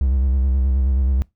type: tone with vibrato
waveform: triangle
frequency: 65.9 Hz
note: C2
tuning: 13 cents sharp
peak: -13 dBFS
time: 0.01-1.22 s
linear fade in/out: 0 ms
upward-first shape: square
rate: 9.4 Hz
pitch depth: 60 cents each way
effects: noise-tail reverb RT60 0.2 s tail -23 dB re dry